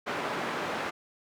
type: band-pass noise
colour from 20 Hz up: white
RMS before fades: -33 dBFS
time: 0.06-0.91 s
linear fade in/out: 20 ms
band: 180 to 1500 Hz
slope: 12 dB/octave
effects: none